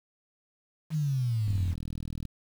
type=exponential sweep; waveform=sine; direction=down; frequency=161.8 to 84.2 Hz; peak=-25 dBFS; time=0.9-1.75 s; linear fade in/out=50 ms
type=click train; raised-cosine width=5 ms; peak=-25 dBFS; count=32; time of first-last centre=1.48-2.253 s; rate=40.1 Hz
effects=8-bit